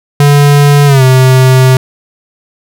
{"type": "tone with pitch glide", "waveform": "square", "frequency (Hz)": [144, 129.78], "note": ["D3", "C3"], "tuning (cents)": [-34, -14], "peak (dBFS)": -3, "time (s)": [0.2, 1.77], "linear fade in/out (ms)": 2, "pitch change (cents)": -180, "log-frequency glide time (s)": [0.86, 1.03], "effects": []}